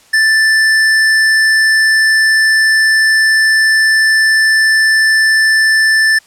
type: tone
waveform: square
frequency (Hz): 1763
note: A6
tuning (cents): +3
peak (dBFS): -8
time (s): 0.13-6.19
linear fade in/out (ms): 10
effects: white hiss -46 dBFS RMS until 6.26 s + low-pass 9000 Hz 12 dB/octave